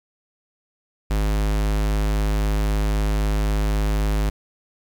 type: tone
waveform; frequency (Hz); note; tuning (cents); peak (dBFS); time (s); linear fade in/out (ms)
square; 51.91; G#1; 0; -19; 1.1-4.3; 10
effects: 9-bit